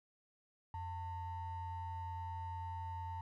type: ring-modulated tone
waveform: triangle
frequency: 493.9 Hz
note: B4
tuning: in tune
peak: -35 dBFS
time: 0.74-3.21 s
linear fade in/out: 2 ms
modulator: 405 Hz
effects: tanh soft clip ceiling -33 dBFS